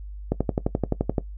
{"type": "click train", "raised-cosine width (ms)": 2, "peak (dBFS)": -8, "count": 11, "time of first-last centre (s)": [0.32, 1.182], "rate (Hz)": 11.6, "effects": ["noise-tail reverb RT60 0.1 s tail -17 dB re dry", "added 50 Hz sine -34 dBFS peak until 1.37 s"]}